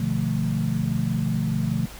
sine chord, B half-diminished seventh, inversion none, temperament equal with one note detuned, 123.47 / 149.57 / 174.61 / 220 Hz, B2 / D3 / F3 / A3, 0 / +32 / 0 / 0 cents, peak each -27 dBFS, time 0-1.86 s, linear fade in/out 5 ms, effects added 50 Hz sine -42 dBFS peak until 1.99 s + pink hiss -42 dBFS RMS until 1.99 s

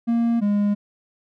triangle tone pair in turn, 233.1 / 205 Hz, A#3 / G#3, 0 / -22 cents, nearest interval major second, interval 222 cents, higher first, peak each -15 dBFS, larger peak neither, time 0.07-0.41 / 0.41-0.75 s, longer neither, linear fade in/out 20 ms, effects none

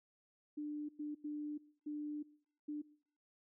sine tone bursts at uneven times, 297.6 Hz, D4, 23 cents sharp, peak -39 dBFS, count 5, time 0.57-0.89 / 0.99-1.15 / 1.24-1.58 / 1.86-2.23 / 2.68-2.82 s, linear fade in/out 10 ms, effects noise-tail reverb RT60 0.6 s tail -21 dB re dry

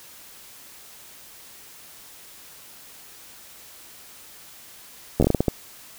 slowing click train, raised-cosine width 2 ms, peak -5 dBFS, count 9, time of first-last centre 5.2-5.482 s, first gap 11 ms, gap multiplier 1.32, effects white hiss -46 dBFS RMS until 5.98 s

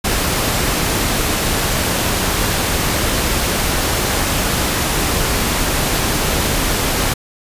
pink noise, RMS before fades -17 dBFS, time 0.04-7.14 s, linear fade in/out 10 ms, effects resampled to 32000 Hz

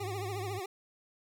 triangle tone, 103.83 Hz, G#2, in tune, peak -36 dBFS, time 0-0.6 s, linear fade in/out 20 ms
25% pulse tone with vibrato, 383.9 Hz, G4, 36 cents flat, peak -33 dBFS, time 0-0.66 s, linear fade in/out 5 ms, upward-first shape triangle, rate 14 Hz, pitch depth 140 cents each way
effects none

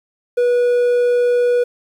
triangle tone, 486.9 Hz, B4, 25 cents flat, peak -10 dBFS, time 0.37-1.64 s, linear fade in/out 10 ms, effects 8-bit

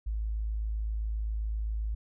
sine tone, 53.8 Hz, A1, 38 cents flat, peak -29 dBFS, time 0.06-1.95 s, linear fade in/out 10 ms, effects none

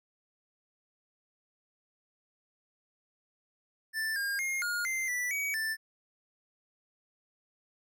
square tone with pitch steps, 1768 / 1614 / 2135 / 1428 / 2084 / 1969 / 2265 / 1769 Hz, A6 / G#6 / C7 / F6 / C7 / B6 / C#7 / A6, +8 / -50 / +34 / +38 / -7 / -6 / +37 / +9 cents, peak -31 dBFS, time 3.93-5.77 s, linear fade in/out 50 ms, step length 230 ms, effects none

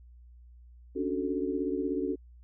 sine chord, D major seventh, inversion third, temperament equal, 277.2 / 293.7 / 370 / 440 Hz, C#4 / D4 / F#4 / A4, 0 / 0 / 0 / 0 cents, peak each -33 / -35 / -33 / -35 dBFS, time 0.95-2.16 s, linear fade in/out 20 ms, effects added 60 Hz sine -50 dBFS peak until 2.43 s

